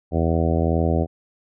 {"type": "harmonic tone", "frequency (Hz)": 82.2, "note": "E2", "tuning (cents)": -4, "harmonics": [1, 2, 3, 4, 5, 6, 7, 8, 9], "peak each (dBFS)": [-21, -24, -26, -27, -28, -29, -29, -30, -31], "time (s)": [0.11, 1.07], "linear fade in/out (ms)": 50, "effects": []}